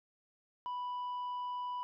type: tone with tanh clipping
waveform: sine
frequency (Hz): 987.8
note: B5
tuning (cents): 0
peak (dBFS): -37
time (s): 0.66-1.83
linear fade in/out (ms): 0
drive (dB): 3
effects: none